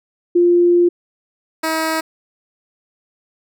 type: tone pair in turn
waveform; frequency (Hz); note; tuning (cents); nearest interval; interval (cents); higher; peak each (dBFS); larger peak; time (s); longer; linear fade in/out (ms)
sine / 10% pulse; 349.2 / 319.8; F4 / D#4; 0 / +48; major second; 152; first; -9; neither; 0.35-0.89 / 1.63-2.01; first; 10
effects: none